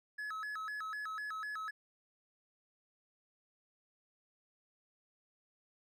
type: tone with vibrato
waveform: triangle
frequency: 1480 Hz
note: F#6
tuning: in tune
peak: -37 dBFS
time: 0.18-1.71 s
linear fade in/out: 10 ms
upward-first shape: square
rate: 4 Hz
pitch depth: 240 cents each way
effects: none